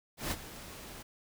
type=noise with ADSR envelope; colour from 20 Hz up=pink; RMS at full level=-33 dBFS; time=0.17-1.03 s; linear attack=140 ms; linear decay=43 ms; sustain=-14 dB; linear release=13 ms; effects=none

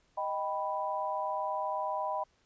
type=chord; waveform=sine; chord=Eb augmented; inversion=none; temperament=equal; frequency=622.3 / 784 / 987.8 Hz; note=Eb5 / G5 / B5; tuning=0 / 0 / 0 cents; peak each=-36 / -36 / -34 dBFS; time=0.17-2.24 s; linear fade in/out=10 ms; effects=pink hiss -70 dBFS RMS until 2.45 s + resampled to 16000 Hz

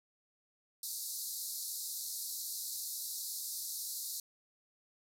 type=band-pass noise; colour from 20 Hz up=white; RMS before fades=-41 dBFS; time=0.83-4.2 s; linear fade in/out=2 ms; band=3900 to 15000 Hz; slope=96 dB/octave; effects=none

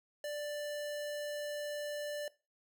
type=tone; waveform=square; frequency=589 Hz; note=D5; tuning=5 cents sharp; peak=-38 dBFS; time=0.24-2.28 s; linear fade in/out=2 ms; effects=noise-tail reverb RT60 0.3 s tail -20 dB re dry

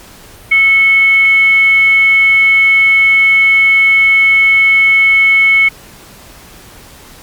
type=tone with frequency modulation; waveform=sine; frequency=2200 Hz; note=C#7; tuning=14 cents flat; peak=-5 dBFS; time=0.51-5.69 s; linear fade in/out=10 ms; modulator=891 Hz; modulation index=0.2; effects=pink hiss -37 dBFS RMS until 7.22 s + Opus 48 kbps

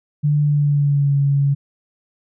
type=tone with pitch glide; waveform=sine; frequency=147.6 to 140.45 Hz; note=D3 to C#3; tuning=+9 to +23 cents; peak=-13 dBFS; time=0.23-1.55 s; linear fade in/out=20 ms; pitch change=-86 cents; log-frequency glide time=0.42-1.16 s; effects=none

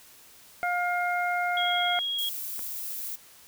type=harmonic tone; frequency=709 Hz; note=F5; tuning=26 cents sharp; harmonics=1 / 2 / 3; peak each=-27 / -30 / -32 dBFS; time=0.63-1.99 s; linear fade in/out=0 ms
type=tone with vibrato; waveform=sine; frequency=3291 Hz; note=G#7; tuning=16 cents flat; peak=-27 dBFS; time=1.57-2.29 s; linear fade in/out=2 ms; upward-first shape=sine; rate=19 Hz; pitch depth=12 cents each way
type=noise; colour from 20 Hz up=violet; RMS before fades=-35 dBFS; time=2.18-3.16 s; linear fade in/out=10 ms
type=click; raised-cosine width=0.5 ms; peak=-27 dBFS; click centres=2.593 s
effects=white hiss -53 dBFS RMS until 3.47 s

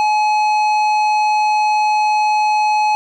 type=tone with tanh clipping; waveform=sine; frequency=849 Hz; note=G#5; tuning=38 cents sharp; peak=-14 dBFS; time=0-2.95 s; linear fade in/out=0 ms; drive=12 dB; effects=none

